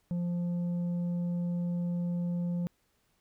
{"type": "tone with tanh clipping", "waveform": "sine", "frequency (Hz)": 174.5, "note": "F3", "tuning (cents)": -1, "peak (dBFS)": -30, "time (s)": [0.11, 2.67], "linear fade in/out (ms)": 0, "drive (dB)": 5, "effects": ["pink hiss -73 dBFS RMS until 3.2 s"]}